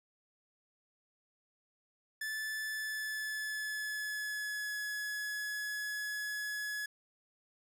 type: tone with pitch glide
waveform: 45% pulse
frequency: 1745 to 1693.4 Hz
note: A6 to G#6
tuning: -15 to +33 cents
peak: -36 dBFS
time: 2.21-6.86 s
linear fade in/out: 5 ms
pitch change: -52 cents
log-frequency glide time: 2.66-4.75 s
effects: none